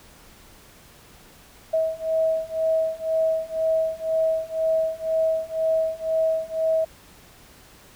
sine beating tone pair, 642 / 644 Hz, E5 / E5, -46 / -41 cents, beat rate 2 Hz, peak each -24 / -23 dBFS, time 1.73-6.85 s, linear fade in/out 10 ms, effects pink hiss -50 dBFS RMS until 7.95 s

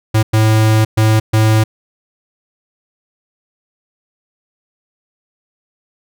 square tone bursts at uneven times, 109.4 Hz, A2, 9 cents flat, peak -9 dBFS, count 4, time 0.14-0.23 / 0.33-0.85 / 0.97-1.2 / 1.33-1.64 s, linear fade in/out 10 ms, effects none

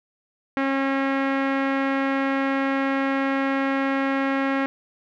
sawtooth tone with low-pass filter, 271.7 Hz, C#4, 35 cents flat, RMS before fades -23 dBFS, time 0.57-4.66 s, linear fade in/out 0 ms, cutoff 2000 Hz, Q 2, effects none

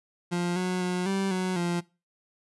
30% pulse tone with pitch steps, 175.1 / 182.7 / 180.5 / 194.2 / 184.9 / 173.6 Hz, F3 / F#3 / F#3 / G3 / F#3 / F3, +5 / -22 / -43 / -16 / -1 / -10 cents, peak -23 dBFS, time 0.31-1.81 s, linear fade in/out 20 ms, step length 250 ms, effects noise-tail reverb RT60 0.3 s tail -22 dB re dry + resampled to 24000 Hz

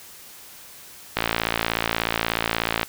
click train, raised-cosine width 0.3 ms, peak -4 dBFS, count 95, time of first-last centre 1.17-2.831 s, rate 56.6 Hz, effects white hiss -44 dBFS RMS until 2.88 s

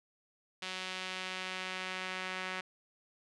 sawtooth tone with band-pass filter sweep, 185.9 Hz, F#3, 8 cents sharp, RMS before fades -40 dBFS, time 0.62-2.61 s, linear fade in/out 5 ms, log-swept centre 3200 to 2100 Hz, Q 1.3, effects resampled to 24000 Hz

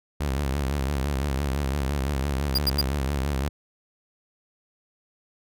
sawtooth tone with vibrato, 69.3 Hz, C#2, in tune, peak -20 dBFS, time 0.2-3.49 s, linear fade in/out 10 ms, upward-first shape sine, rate 5.9 Hz, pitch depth 110 cents each way
45% pulse tone bursts, 4835 Hz, D8, 50 cents sharp, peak -19 dBFS, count 3, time 2.55-2.813 s, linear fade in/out 5 ms, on 31 ms, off 85 ms
effects none

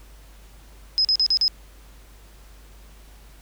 sine tone bursts, 5090 Hz, D#8, 39 cents sharp, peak -16 dBFS, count 5, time 0.98-1.48 s, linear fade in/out 0 ms, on 68 ms, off 40 ms, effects added 50 Hz sine -45 dBFS peak until 3.41 s + pink hiss -53 dBFS RMS until 3.41 s

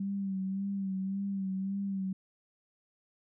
sine tone with vibrato, 194.2 Hz, G3, 16 cents flat, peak -31 dBFS, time 0-2.13 s, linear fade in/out 5 ms, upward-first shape sine, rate 1.8 Hz, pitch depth 42 cents each way, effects none

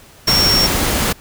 sine tone in noise, 5500 Hz, F8, 27 cents flat, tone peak -12 dBFS, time 0.27-0.67 s, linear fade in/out 10 ms, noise pink, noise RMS -17 dBFS, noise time 0.27-1.13 s, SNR +2 dB, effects pink hiss -44 dBFS RMS until 1.2 s

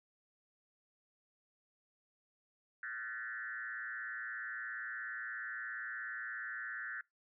sine tone with frequency modulation, 1634 Hz, G#6, 29 cents flat, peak -40 dBFS, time 2.83-7.01 s, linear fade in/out 2 ms, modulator 117 Hz, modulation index 1.9, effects noise-tail reverb RT60 0.2 s tail -23 dB re dry

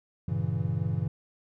triangle chord, G diminished seventh, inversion none, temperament equal with one note detuned, 98 / 116.54 / 140.61 / 164.81 Hz, G2 / Bb2 / Db3 / Fb3, 0 / 0 / +25 / 0 cents, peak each -30 dBFS, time 0.28-1.08 s, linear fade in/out 5 ms, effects none

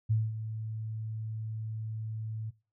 sine tone with ADSR envelope, 110 Hz, A2, in tune, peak -23 dBFS, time 0.09-2.51 s, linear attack 19 ms, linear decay 210 ms, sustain -11 dB, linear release 19 ms, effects noise-tail reverb RT60 0.3 s tail -20 dB re dry

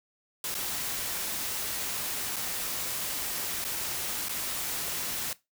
white noise with dropouts, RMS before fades -33 dBFS, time 0.44-5.33 s, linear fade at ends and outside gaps 2 ms, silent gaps 0.543-0.55 / 2.361-2.365 / 3.642-3.649 / 4.285-4.293 s, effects noise-tail reverb RT60 0.2 s tail -18 dB re dry

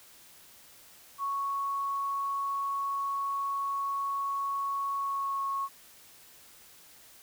sine tone with pitch glide, 1108.7 to 1099.1 Hz, C#6 to C#6, 0 to -15 cents, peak -29 dBFS, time 1.18-5.69 s, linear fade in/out 50 ms, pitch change -15 cents, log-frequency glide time 4.97-5.41 s, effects white hiss -55 dBFS RMS until 7.22 s

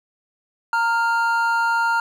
triangle tone pair together, 922 / 1401.5 Hz, A#5 / F6, -19 / +6 cents, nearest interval perfect fifth, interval 725 cents, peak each -18 dBFS, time 0.73-2 s, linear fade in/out 2 ms, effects none

